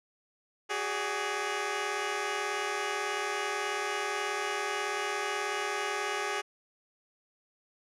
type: tone cluster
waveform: 10% pulse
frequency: 375.8 / 414.1 / 579 Hz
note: F#4 / G#4 / D5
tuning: +27 / -5 / -25 cents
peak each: -28 / -24 / -32 dBFS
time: 0.69-6.42 s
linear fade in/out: 20 ms
effects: low-pass 8000 Hz 12 dB/octave